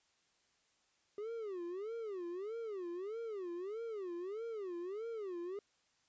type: tone with vibrato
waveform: triangle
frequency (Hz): 399.2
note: G4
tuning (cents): +32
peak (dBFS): -38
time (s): 1.18-5.59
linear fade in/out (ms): 2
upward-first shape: sine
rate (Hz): 1.6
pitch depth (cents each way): 260
effects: white hiss -75 dBFS RMS until 6.08 s + resampled to 16000 Hz